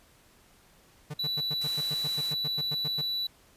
45% pulse tone bursts, 149.1 Hz, D3, 27 cents sharp, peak -34 dBFS, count 15, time 1.1-3.017 s, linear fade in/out 10 ms, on 41 ms, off 93 ms
triangle tone, 3951 Hz, B7, in tune, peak -27 dBFS, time 1.19-3.27 s, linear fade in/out 5 ms
white noise, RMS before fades -43 dBFS, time 1.61-2.33 s, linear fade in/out 5 ms
effects pink hiss -60 dBFS RMS until 3.56 s + resampled to 32000 Hz

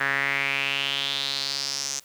sawtooth tone with band-pass filter sweep, 138.59 Hz, C#3, in tune, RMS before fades -27 dBFS, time 0-2 s, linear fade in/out 10 ms, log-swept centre 1700 to 6300 Hz, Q 4.8, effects white hiss -55 dBFS RMS until 2.04 s

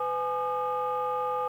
sine tone cluster, 502 / 837 / 1216 Hz, B4 / G#5 / D#6, +28 / +13 / -40 cents, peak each -30 dBFS, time 0-1.48 s, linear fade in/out 5 ms, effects tanh soft clip ceiling -21 dBFS + 10-bit

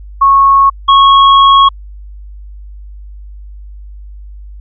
sine / square tone pair in turn, 1100 / 1100 Hz, C#6 / C#6, -14 / -14 cents, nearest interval unison, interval 0 cents, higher neither, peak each -3 dBFS, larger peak neither, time 0.21-0.7 / 0.88-1.69 s, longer second, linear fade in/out 10 ms, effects added 50 Hz sine -27 dBFS peak until 4.6 s + resampled to 11025 Hz

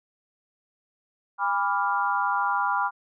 sine chord, G# diminished seventh, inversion none, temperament equal with one note detuned, 810.2 / 987.8 / 1174.7 / 1396.9 Hz, G#5 / B5 / D6 / F6, -43 / 0 / 0 / 0 cents, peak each -28 / -26 / -29 / -28 dBFS, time 1.38-2.91 s, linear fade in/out 50 ms, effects none

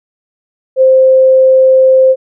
sine tone, 523.3 Hz, C5, in tune, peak -3 dBFS, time 0.76-2.16 s, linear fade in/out 50 ms, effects none

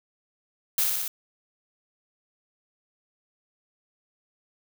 blue noise with echo, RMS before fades -23 dBFS, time 0.78-0.84 s, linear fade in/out 2 ms, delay 60 ms, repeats 4, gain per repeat -2 dB, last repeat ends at 1.08 s, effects none

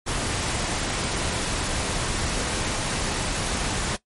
pink noise, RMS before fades -26 dBFS, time 0.06-3.97 s, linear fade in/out 20 ms, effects noise-tail reverb RT60 0.1 s tail -17 dB re dry + MP3 48 kbps

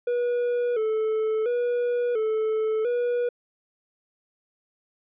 triangle tone with vibrato, 460 Hz, A#4, 23 cents flat, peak -20 dBFS, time 0.07-3.29 s, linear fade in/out 5 ms, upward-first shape square, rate 0.72 Hz, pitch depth 90 cents each way, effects resampled to 8000 Hz

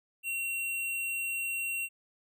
square tone, 2738 Hz, F7, 35 cents flat, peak -32 dBFS, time 0.23-1.89 s, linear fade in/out 50 ms, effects none

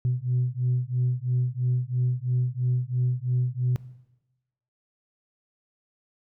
sine beating tone pair, 123.47 / 126.47 Hz, B2 / B2, 0 / +42 cents, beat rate 3 Hz, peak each -25 dBFS, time 0.05-3.76 s, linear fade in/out 0 ms, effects noise-tail reverb RT60 1.0 s tail -18 dB re dry + tanh soft clip ceiling -17 dBFS

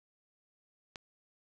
click, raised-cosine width 0.2 ms, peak -25 dBFS, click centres 0.958 s, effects none

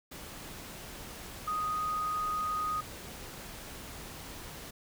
sine tone in noise, 1244.5 Hz, D#6, in tune, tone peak -30 dBFS, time 1.47-2.81 s, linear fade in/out 10 ms, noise pink, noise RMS -45 dBFS, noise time 0.11-4.71 s, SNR +12 dB, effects none

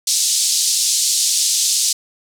white band-pass noise, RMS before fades -17 dBFS, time 0.07-1.93 s, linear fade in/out 5 ms, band 4000 to 8600 Hz, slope 24 dB/octave, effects none

